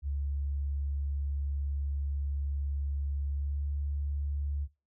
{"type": "tone with pitch glide", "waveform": "sine", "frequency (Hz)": [70.5, 71.61], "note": ["C#2", "D2"], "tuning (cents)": [30, -43], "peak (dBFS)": -30, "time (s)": [0.02, 4.68], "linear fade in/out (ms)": 50, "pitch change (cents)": 27, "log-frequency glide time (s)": [3.31, 3.63], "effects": ["noise-tail reverb RT60 0.3 s tail -21 dB re dry"]}